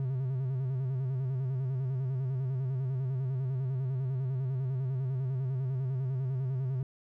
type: tone with vibrato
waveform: triangle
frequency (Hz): 130.81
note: C3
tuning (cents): 0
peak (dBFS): -27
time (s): 0-6.83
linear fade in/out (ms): 2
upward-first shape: square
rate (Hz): 10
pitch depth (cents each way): 60
effects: none